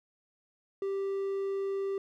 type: tone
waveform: triangle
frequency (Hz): 392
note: G4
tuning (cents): 0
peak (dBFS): -28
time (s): 0.82-1.98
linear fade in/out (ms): 2
effects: none